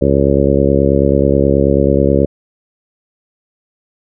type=harmonic tone; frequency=69.3 Hz; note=C#2; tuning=in tune; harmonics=1 / 2 / 3 / 4 / 5 / 6 / 7 / 8; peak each=-17 / -17 / -17 / -17 / -17 / -17 / -17 / -17 dBFS; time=0.01-2.26 s; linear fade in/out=10 ms; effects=none